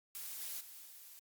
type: noise with level steps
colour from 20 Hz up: blue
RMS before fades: -45 / -43 / -53 / -55 dBFS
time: 0.15-1.19 s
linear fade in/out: 0 ms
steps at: 0.4 / 0.6 / 0.85 s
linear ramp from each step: 10 ms
effects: Opus 48 kbps